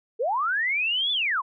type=linear two-way sweep; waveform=sine; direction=up then down; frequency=412.3 to 3520 to 945 Hz; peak=-22 dBFS; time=0.19-1.42 s; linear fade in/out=20 ms; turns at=1.12 s; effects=none